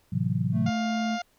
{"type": "chord", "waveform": "sine", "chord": "F# half-diminished seventh", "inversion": "first", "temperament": "equal", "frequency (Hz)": [110, 130.81, 164.81, 185], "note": ["A2", "C3", "E3", "F#3"], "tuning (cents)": [0, 0, 0, 0], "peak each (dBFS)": -29, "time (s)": [0.12, 0.7], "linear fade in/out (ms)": 10}
{"type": "tone", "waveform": "triangle", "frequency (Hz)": 220, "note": "A3", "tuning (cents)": 0, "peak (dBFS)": -24, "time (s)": [0.52, 1.19], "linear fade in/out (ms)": 50}
{"type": "harmonic tone", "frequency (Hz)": 704, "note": "F5", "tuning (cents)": 14, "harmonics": [1, 2, 3, 4, 5, 6, 7, 8, 9], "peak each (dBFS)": [-31, -37, -41, -43, -45, -47, -48, -49, -50], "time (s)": [0.66, 1.22], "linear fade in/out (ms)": 5}
{"effects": ["pink hiss -65 dBFS RMS until 1.38 s"]}